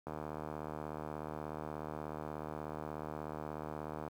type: click train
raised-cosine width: 1 ms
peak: -27 dBFS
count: 308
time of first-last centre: 0.07-4.078 s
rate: 76.6 Hz
effects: high-pass 80 Hz 12 dB/octave + 10-bit